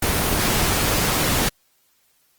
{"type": "noise", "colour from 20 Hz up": "pink", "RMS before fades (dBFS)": -20, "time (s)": [0.02, 1.49], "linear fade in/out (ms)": 5, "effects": ["white hiss -63 dBFS RMS until 2.38 s", "Opus 24 kbps"]}